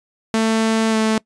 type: tone with pitch glide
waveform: sawtooth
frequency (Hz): 222.6 to 219.5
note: A3 to A3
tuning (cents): +20 to -4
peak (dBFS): -11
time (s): 0.34-1.18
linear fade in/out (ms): 0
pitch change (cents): -24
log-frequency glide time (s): 0.9-0.96
effects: noise-tail reverb RT60 0.1 s tail -23 dB re dry + resampled to 22050 Hz